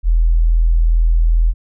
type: tone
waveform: sine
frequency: 41.21 Hz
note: E1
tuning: in tune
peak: -9 dBFS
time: 0.03-1.54 s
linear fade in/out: 50 ms
effects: none